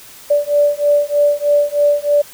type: beating tone pair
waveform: sine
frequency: 581 / 584.2 Hz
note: D5 / D5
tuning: -19 / -9 cents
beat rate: 3.2 Hz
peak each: -14 / -14 dBFS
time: 0.3-2.22 s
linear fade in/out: 10 ms
effects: white hiss -39 dBFS RMS until 2.33 s